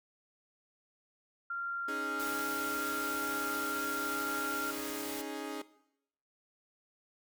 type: tone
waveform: sine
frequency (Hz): 1386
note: F6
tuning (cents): -14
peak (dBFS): -34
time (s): 1.5-4.71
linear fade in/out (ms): 5
type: chord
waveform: sawtooth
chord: C# suspended second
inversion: none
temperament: equal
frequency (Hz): 277.2 / 311.1 / 415.3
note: C#4 / D#4 / G#4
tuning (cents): 0 / 0 / 0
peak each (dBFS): -39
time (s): 1.88-5.62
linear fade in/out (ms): 5
type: noise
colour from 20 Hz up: white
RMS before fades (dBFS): -43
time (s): 2.19-5.22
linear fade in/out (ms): 10
effects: noise-tail reverb RT60 0.8 s tail -18 dB re dry